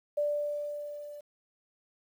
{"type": "tone with level ramp", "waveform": "sine", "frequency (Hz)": 587.3, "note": "D5", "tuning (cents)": 0, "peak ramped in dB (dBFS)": [-25, -42], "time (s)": [0.17, 1.21], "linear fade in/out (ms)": 10, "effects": ["10-bit"]}